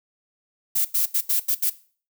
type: noise bursts at uneven times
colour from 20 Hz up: violet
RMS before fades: -21 dBFS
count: 6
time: 0.75-0.85 / 0.94-1.06 / 1.14-1.21 / 1.29-1.4 / 1.48-1.55 / 1.62-1.7 s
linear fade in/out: 10 ms
effects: noise-tail reverb RT60 0.4 s tail -17 dB re dry